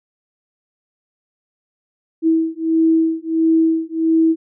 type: beating tone pair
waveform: sine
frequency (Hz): 323.5 / 325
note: E4 / E4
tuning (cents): -32 / -24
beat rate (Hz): 1.5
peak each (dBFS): -16 / -16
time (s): 2.22-4.36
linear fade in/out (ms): 50
effects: none